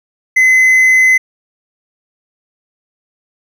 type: tone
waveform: triangle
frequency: 2039 Hz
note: C7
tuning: 45 cents flat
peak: -4 dBFS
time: 0.36-1.18 s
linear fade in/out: 10 ms
effects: none